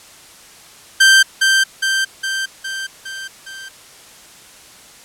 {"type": "tone with echo", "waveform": "sawtooth", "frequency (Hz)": 1566, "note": "G6", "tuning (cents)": -2, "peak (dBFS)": -3, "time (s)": [1, 1.23], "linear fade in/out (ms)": 10, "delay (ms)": 410, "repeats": 6, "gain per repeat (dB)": -4, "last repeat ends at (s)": 3.69, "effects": ["white hiss -42 dBFS RMS until 5.04 s", "low-pass 10000 Hz 12 dB/octave"]}